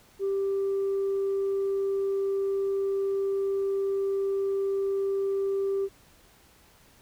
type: tone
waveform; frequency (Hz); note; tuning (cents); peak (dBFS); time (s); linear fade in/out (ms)
sine; 392.4; G4; +2; -23; 0.19-5.89; 50
effects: tanh soft clip ceiling -22 dBFS + pink hiss -58 dBFS RMS until 7.01 s